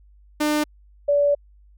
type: tone pair in turn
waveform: sawtooth / sine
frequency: 300 / 575.9 Hz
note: D4 / D5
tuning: +37 / -34 cents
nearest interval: major seventh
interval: 1129 cents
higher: second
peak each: -15 / -15 dBFS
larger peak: neither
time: 0.4-0.64 / 1.08-1.35 s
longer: second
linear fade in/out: 10 ms
effects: added 50 Hz sine -49 dBFS peak until 1.77 s